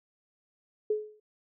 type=tone with exponential decay; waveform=sine; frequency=425.7 Hz; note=G#4; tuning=43 cents sharp; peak=-22 dBFS; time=0.9-1.2 s; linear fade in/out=5 ms; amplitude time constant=65 ms; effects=none